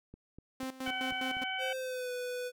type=click train; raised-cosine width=3 ms; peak=-36 dBFS; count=6; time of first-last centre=0.14-1.369 s; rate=4.07 Hz
type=tone with tremolo; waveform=sawtooth; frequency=261.6 Hz; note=C4; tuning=in tune; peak=-32 dBFS; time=0.6-1.44 s; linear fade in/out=5 ms; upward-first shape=square; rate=4.9 Hz; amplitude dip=80%
type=harmonic tone; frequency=758 Hz; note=F#5; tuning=42 cents sharp; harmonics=1 / 2 / 3 / 4; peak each=-39 / -39 / -39 / -39 dBFS; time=0.86-1.73 s; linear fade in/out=5 ms
type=tone with pitch glide; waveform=square; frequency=523.3 to 495.6 Hz; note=C5 to B4; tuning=0 to +6 cents; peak=-36 dBFS; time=1.58-2.52 s; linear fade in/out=50 ms; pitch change=-94 cents; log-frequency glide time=1.73-2.11 s
effects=none